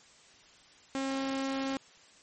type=tone; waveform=sawtooth; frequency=269.6 Hz; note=C#4; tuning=48 cents flat; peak=-27 dBFS; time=0.95-1.77 s; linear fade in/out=0 ms; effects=white hiss -58 dBFS RMS until 2.22 s + MP3 32 kbps